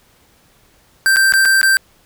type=tone with dropouts; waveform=square; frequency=1568 Hz; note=G6; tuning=in tune; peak=-10 dBFS; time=1.06-1.77 s; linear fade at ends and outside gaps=0 ms; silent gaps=1.161-1.168 / 1.323-1.337 / 1.452-1.456 / 1.614-1.63 s; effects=pink hiss -53 dBFS RMS until 2.05 s